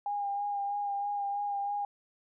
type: tone with vibrato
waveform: sine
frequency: 810 Hz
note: G#5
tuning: 43 cents flat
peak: -30 dBFS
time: 0.06-1.85 s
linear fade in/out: 2 ms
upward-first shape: sine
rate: 3.1 Hz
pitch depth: 21 cents each way
effects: none